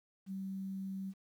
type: tone with quantisation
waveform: sine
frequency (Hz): 192.4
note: G3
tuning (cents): -32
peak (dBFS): -38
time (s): 0.26-1.14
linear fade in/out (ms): 50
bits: 11
effects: none